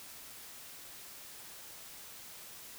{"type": "silence", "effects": ["white hiss -50 dBFS RMS until 2.78 s"]}